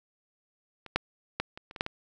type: clicks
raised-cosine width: 0.3 ms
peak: -27 / -8 / -12 / -26 / -29 / -24 / -10 / -18 dBFS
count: 8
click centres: 0.863 / 0.96 / 1.4 / 1.575 / 1.711 / 1.762 / 1.809 / 1.864 s
effects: none